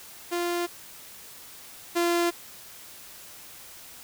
sawtooth tone pair in turn, 347.7 / 344.1 Hz, F4 / F4, -8 / -26 cents, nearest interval unison, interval 18 cents, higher first, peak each -22 / -18 dBFS, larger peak second, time 0.31-0.67 / 1.95-2.31 s, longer neither, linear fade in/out 20 ms, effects white hiss -46 dBFS RMS until 4.03 s

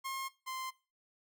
sawtooth tone pair in turn, 1071 / 1042.9 Hz, C6 / C6, +40 / -6 cents, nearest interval unison, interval 46 cents, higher first, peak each -33 / -35 dBFS, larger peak first, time 0.04-0.29 / 0.46-0.71 s, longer neither, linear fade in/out 20 ms, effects noise-tail reverb RT60 0.3 s tail -18 dB re dry

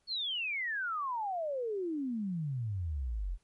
sine exponential sweep, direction down, 4435 to 40.06 Hz, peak -32 dBFS, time 0.07-3.38 s, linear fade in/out 50 ms, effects pink hiss -75 dBFS RMS until 3.43 s + MP3 48 kbps

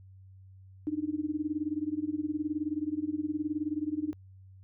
sine tone with tremolo, 303.3 Hz, D#4, 44 cents flat, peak -26 dBFS, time 0.87-4.13 s, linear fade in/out 0 ms, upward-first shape sine, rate 19 Hz, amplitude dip 90%, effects added 95 Hz sine -50 dBFS peak until 4.63 s

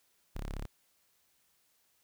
sawtooth tone, 34.65 Hz, C#1, in tune, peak -33 dBFS, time 0.35-0.66 s, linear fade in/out 10 ms, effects white hiss -72 dBFS RMS until 2.03 s

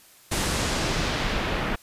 pink noise with low-pass filter sweep, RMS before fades -26 dBFS, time 0.31-1.76 s, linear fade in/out 10 ms, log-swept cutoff 11000 to 2200 Hz, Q 0.97, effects white hiss -53 dBFS RMS until 1.82 s + resampled to 32000 Hz

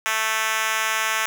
5% pulse tone with high-pass filter, 220 Hz, A3, in tune, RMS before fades -23 dBFS, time 0.06-1.26 s, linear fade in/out 0 ms, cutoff 1100 Hz, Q 0.86, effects none

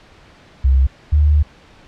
sine tone pair in turn, 66.3 / 74.42 Hz, C2 / D2, +23 / +24 cents, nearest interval major second, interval 201 cents, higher second, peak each -9 dBFS, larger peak neither, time 0.64-0.87 / 1.12-1.43 s, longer second, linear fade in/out 10 ms, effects pink hiss -46 dBFS RMS until 1.87 s + low-pass 4000 Hz 12 dB/octave

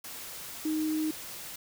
sine tone in noise, 311.1 Hz, D#4, in tune, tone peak -27 dBFS, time 0.65-1.11 s, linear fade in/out 5 ms, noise white, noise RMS -42 dBFS, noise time 0.04-1.56 s, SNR +12 dB, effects none

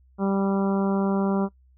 harmonic tone, 196 Hz, G3, in tune, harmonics 1 / 2 / 3 / 4 / 5 / 6 / 7, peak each -22 / -28 / -32 / -34 / -36 / -38 / -39 dBFS, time 0.18-1.49 s, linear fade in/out 50 ms, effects noise-tail reverb RT60 0.1 s tail -20 dB re dry + added 64 Hz sine -54 dBFS peak until 1.77 s

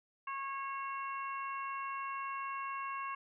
harmonic tone, 547 Hz, C#5, 23 cents flat, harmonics 2 / 3 / 4 / 5, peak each -38 / -48 / -49 / -48 dBFS, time 0.27-3.15 s, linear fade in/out 5 ms, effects none

